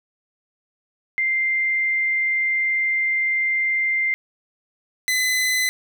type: tone pair in turn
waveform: sine / sawtooth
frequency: 2093 / 2019 Hz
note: C7 / B6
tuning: 0 / +38 cents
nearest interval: minor second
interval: 62 cents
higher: first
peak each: -18 / -15 dBFS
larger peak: second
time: 1.18-4.14 / 5.08-5.69 s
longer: first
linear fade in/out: 0 ms
effects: none